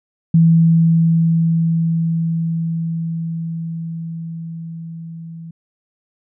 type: tone with level ramp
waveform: sine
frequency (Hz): 164.81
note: E3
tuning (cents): 0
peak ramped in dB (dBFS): -7 to -30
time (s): 0.34-5.51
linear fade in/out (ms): 5
effects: none